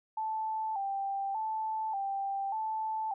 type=tone with vibrato; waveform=sine; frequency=830.6 Hz; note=G#5; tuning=in tune; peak=-31 dBFS; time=0.17-3.14 s; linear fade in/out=5 ms; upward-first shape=square; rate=0.85 Hz; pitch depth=93 cents each way; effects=none